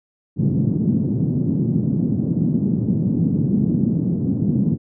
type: band-pass noise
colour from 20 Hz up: white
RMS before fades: -19 dBFS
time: 0.36-4.78 s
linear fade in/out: 50 ms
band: 130 to 230 Hz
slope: 24 dB/octave
effects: none